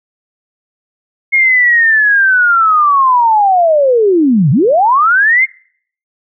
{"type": "linear two-way sweep", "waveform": "sine", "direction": "down then up", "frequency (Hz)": [2161, 122.8, 2161], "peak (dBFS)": -6, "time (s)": [1.32, 5.46], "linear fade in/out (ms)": 20, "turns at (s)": 4.51, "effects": ["noise-tail reverb RT60 0.6 s tail -25 dB re dry"]}